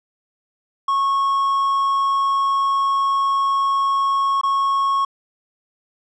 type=tone with dropouts; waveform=triangle; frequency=1098 Hz; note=C#6; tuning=17 cents flat; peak=-14 dBFS; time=0.88-5.05 s; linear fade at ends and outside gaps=5 ms; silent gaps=4.413-4.433 s; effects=resampled to 22050 Hz